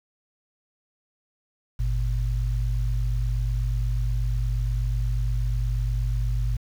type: tone pair together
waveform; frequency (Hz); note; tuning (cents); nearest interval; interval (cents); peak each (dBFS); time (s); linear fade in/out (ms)
sine; 49.57 / 117.9; G1 / A#2; +20 / +20; octave + minor third; 1500; -23 / -27; 1.79-6.57; 10
effects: 8-bit